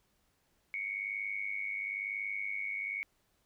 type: tone with amplitude modulation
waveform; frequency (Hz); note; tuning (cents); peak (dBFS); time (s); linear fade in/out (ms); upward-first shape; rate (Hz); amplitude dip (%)
sine; 2217; C#7; 0; -31; 0.74-3.03; 0; sine; 101; 75
effects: pink hiss -74 dBFS RMS until 3.45 s